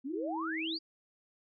sine exponential sweep, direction up, 246.9 to 4900 Hz, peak -35 dBFS, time 0.04-0.79 s, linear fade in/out 20 ms
sine tone with vibrato, 322.1 Hz, E4, 40 cents flat, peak -36 dBFS, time 0.08-0.79 s, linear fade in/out 50 ms, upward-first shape square, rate 3.6 Hz, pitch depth 10 cents each way
effects none

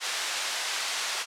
white band-pass noise, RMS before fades -31 dBFS, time 0-1.26 s, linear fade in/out 50 ms, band 770 to 5700 Hz, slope 12 dB/octave, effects low-pass 11000 Hz 12 dB/octave

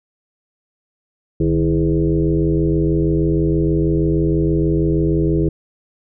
sine tone with frequency modulation, 240 Hz, B3, 49 cents flat, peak -13 dBFS, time 1.4-5.49 s, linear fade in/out 5 ms, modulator 86.3 Hz, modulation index 2.2, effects none

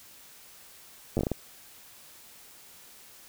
slowing click train, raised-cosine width 2 ms, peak -14 dBFS, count 7, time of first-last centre 1.17-1.317 s, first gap 9 ms, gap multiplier 1.4, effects white hiss -52 dBFS RMS until 3.28 s

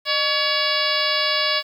harmonic tone with a mistuned harmonic, 565 Hz, C#5, 33 cents sharp, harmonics 1 / 2 / 3 / 4 / 5 / 6 / 7 / 8 / 9, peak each -27 / -27 / -27 / -27 / -27 / -27 / -27 / -27 / -27 dBFS, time 0.05-1.63 s, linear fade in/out 50 ms, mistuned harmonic 1, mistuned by +130 cents, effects 8-bit

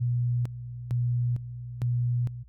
sine tone with tremolo, 121.4 Hz, B2, 29 cents flat, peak -23 dBFS, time 0-2.44 s, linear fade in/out 20 ms, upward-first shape square, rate 1.1 Hz, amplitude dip 75%, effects added 60 Hz sine -50 dBFS peak until 2.48 s

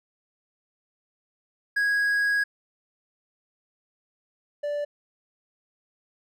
triangle tone pair in turn, 1653 / 584.4 Hz, G#6 / D5, -9 / -9 cents, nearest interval octave + tritone, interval 1800 cents, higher first, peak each -19 / -24 dBFS, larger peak first, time 1.76-2.44 / 4.63-4.85 s, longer first, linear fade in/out 10 ms, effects none

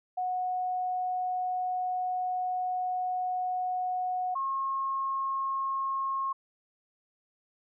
sine tone pair in turn, 733 / 1080 Hz, F#5 / C#6, -16 / -45 cents, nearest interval perfect fifth, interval 671 cents, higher second, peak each -28 dBFS, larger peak neither, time 0.17-4.35 / 4.35-6.33 s, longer first, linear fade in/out 10 ms, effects none

